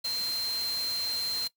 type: tone in noise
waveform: sine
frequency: 4150 Hz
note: C8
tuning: 15 cents flat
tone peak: -28 dBFS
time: 0.04-1.48 s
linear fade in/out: 10 ms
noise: white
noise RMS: -39 dBFS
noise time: 0.04-1.48 s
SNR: +8 dB
effects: noise-tail reverb RT60 0.1 s tail -18 dB re dry